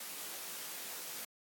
white noise with comb filter, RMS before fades -44 dBFS, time 0-1.25 s, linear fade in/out 5 ms, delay 18 ms, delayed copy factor +0.6, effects high-pass 200 Hz 12 dB/octave + AAC 64 kbps

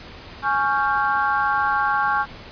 harmonic tone with a mistuned harmonic, 277.5 Hz, C#4, 2 cents sharp, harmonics 3 / 4 / 5 / 6, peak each -22 / -23 / -24 / -25 dBFS, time 0.42-2.26 s, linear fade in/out 50 ms, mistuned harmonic 6, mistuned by -95 cents, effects pink hiss -40 dBFS RMS until 2.51 s + resampled to 11025 Hz

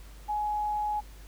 sine tone, 840 Hz, G#5, 19 cents sharp, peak -27 dBFS, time 0.28-1.01 s, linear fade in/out 20 ms, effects added 50 Hz sine -45 dBFS peak until 1.27 s + pink hiss -55 dBFS RMS until 1.27 s

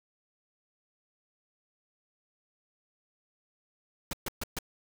pink noise bursts, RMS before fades -34 dBFS, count 4, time 4.11-4.588 s, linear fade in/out 2 ms, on 22 ms, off 130 ms, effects none

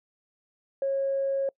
sine tone, 546 Hz, C#5, 26 cents flat, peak -23 dBFS, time 0.82-1.49 s, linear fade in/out 2 ms, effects noise-tail reverb RT60 0.1 s tail -26 dB re dry + tanh soft clip ceiling -19 dBFS

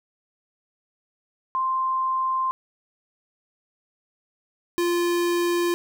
sine / square tone pair in turn, 1046.5 / 347.2 Hz, C6 / F4, 0 / -10 cents, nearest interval octave + perfect fifth, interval 1910 cents, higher first, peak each -21 dBFS, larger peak neither, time 1.55-2.51 / 4.78-5.74 s, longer neither, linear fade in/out 0 ms, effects none

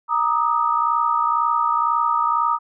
sine tone cluster, 940 / 1207 / 1269 Hz, A#5 / D6 / D#6, +14 / +47 / +34 cents, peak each -21 dBFS, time 0.08-2.59 s, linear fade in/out 50 ms, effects none

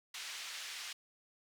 pink band-pass noise, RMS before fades -45 dBFS, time 0.14-0.93 s, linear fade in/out 5 ms, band 2100 to 6400 Hz, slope 12 dB/octave, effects none

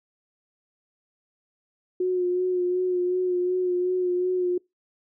sine tone with vibrato, 362.2 Hz, F#4, 37 cents flat, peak -21 dBFS, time 2-4.58 s, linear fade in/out 5 ms, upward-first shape sine, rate 2.7 Hz, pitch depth 27 cents each way, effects noise-tail reverb RT60 0.2 s tail -25 dB re dry

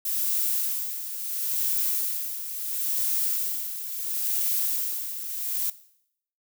violet noise with tremolo, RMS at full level -25 dBFS, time 0.05-5.7 s, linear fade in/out 5 ms, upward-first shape sine, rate 0.73 Hz, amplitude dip 65%, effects noise-tail reverb RT60 0.7 s tail -17 dB re dry

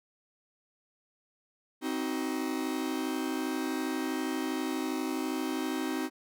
45% pulse chord, C diminished, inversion none, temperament just, 261.6 / 314 / 376.7 Hz, C4 / Eb4 / Gb4, 0 / +16 / +31 cents, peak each -34 / -34 / -38 dBFS, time 1.81-6.1 s, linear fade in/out 50 ms, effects none

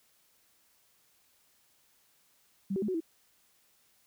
sine tone with pitch steps, 195.1 / 383.1 / 211 / 371.7 / 326.8 Hz, G3 / G4 / G#3 / F#4 / E4, -8 / -40 / +28 / +8 / -15 cents, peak -29 dBFS, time 2.7-3.005 s, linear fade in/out 10 ms, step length 61 ms, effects white hiss -68 dBFS RMS until 4.06 s

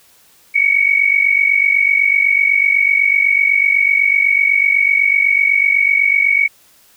sine tone pair together, 2217 / 2265 Hz, C#7 / C#7, 0 / +37 cents, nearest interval unison, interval 37 cents, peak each -13 dBFS, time 0.54-6.48 s, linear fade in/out 20 ms, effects white hiss -50 dBFS RMS until 6.96 s

